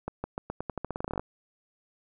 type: accelerating click train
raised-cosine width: 1 ms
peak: -18 dBFS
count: 18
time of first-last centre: 0.08-1.195 s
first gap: 160 ms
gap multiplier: 0.87
effects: none